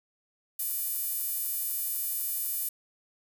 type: tone with high-pass filter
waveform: sawtooth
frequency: 596 Hz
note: D5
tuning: 25 cents sharp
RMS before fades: -32 dBFS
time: 0.59-2.69 s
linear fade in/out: 5 ms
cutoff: 12000 Hz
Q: 1.6
effects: none